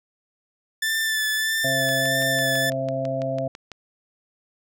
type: tone with vibrato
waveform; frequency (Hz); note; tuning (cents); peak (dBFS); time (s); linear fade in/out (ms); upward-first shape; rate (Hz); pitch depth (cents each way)
sawtooth; 1760; A6; 0; -18; 0.82-2.7; 5; sine; 1.6; 23
type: harmonic tone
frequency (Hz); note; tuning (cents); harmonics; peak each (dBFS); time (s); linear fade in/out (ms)
133.2; C3; +31; 1 / 2 / 4 / 5; -30 / -32 / -29 / -26; 1.64-3.48; 5
type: click train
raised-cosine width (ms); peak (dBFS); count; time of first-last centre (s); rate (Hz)
0.2; -20; 12; 1.89-3.717; 6.02
effects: none